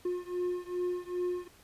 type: beating tone pair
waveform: triangle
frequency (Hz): 356.5 / 359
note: F4 / F4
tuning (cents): +36 / +48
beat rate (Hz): 2.5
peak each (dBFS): -32 / -33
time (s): 0.05-1.48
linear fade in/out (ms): 5
effects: pink hiss -59 dBFS RMS until 1.63 s + resampled to 32000 Hz